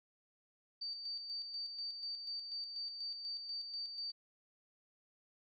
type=tone with tremolo; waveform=sine; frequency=4614 Hz; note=D8; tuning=31 cents flat; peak=-39 dBFS; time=0.81-4.12 s; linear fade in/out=10 ms; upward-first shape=square; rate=4.1 Hz; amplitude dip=45%; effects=none